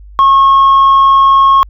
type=tone with tanh clipping; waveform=sine; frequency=1089 Hz; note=C#6; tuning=31 cents flat; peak=-4 dBFS; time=0.19-1.63 s; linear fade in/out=0 ms; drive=1 dB; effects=added 50 Hz sine -31 dBFS peak until 1.69 s